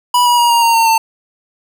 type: tone with pitch steps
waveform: square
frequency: 980 / 965.9 / 952.1 / 938.5 / 925 / 911.7 / 898.7 Hz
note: B5 / B5 / A#5 / A#5 / A#5 / A#5 / A5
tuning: -14 / -39 / +36 / +11 / -14 / -39 / +36 cents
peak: -9 dBFS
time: 0.14-0.98 s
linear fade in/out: 5 ms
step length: 120 ms
effects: none